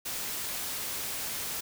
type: noise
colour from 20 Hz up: white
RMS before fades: -35 dBFS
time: 0.05-1.61 s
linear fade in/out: 10 ms
effects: none

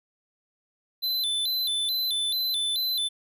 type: tone with vibrato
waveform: square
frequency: 3768 Hz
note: A#7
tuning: 18 cents sharp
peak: -25 dBFS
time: 1.02-3.09 s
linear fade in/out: 20 ms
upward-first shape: square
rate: 2.3 Hz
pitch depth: 120 cents each way
effects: none

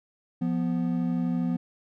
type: tone pair together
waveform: triangle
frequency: 174.61 / 246.9 Hz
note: F3 / B3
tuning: 0 / 0 cents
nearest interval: tritone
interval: 600 cents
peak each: -25 dBFS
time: 0.41-1.57 s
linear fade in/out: 10 ms
effects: none

